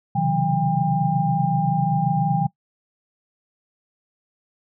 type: tone cluster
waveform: sine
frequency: 130.5 / 138.3 / 159.1 / 184.6 / 801 Hz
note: C3 / C#3 / D#3 / F#3 / G5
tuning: -4 / -4 / +39 / -4 / +37 cents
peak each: -27 / -28 / -22 / -25 / -22 dBFS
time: 0.15-2.47 s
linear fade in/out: 10 ms
effects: noise-tail reverb RT60 0.1 s tail -21 dB re dry